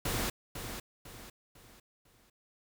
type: noise with echo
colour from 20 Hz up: pink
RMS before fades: -33 dBFS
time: 0.05-0.3 s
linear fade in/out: 5 ms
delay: 500 ms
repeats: 4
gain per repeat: -8 dB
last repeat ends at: 2.3 s
effects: none